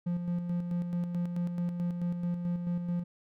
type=tone with tremolo; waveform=triangle; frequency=174.61 Hz; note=F3; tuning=in tune; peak=-26 dBFS; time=0.06-3.04 s; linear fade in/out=10 ms; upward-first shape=square; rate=4.6 Hz; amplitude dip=45%; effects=none